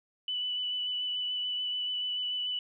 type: tone with vibrato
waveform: sine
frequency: 2978 Hz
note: F#7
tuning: 11 cents sharp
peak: -30 dBFS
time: 0.28-2.59 s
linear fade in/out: 2 ms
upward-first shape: sine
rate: 6.9 Hz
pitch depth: 13 cents each way
effects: none